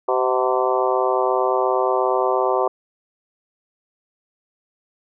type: harmonic tone with a mistuned harmonic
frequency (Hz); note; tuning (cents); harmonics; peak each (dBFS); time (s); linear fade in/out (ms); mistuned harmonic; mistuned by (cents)
128.4; C3; -32; 3 / 4 / 5 / 6 / 7 / 8 / 9; -22 / -23 / -24 / -25 / -25 / -26 / -27; 0.08-2.68; 5; 6; -52
effects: none